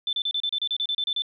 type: tone bursts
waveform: sine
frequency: 3529 Hz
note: A7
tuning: 4 cents sharp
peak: -23 dBFS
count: 13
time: 0.07-1.221 s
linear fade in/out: 2 ms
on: 59 ms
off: 32 ms
effects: none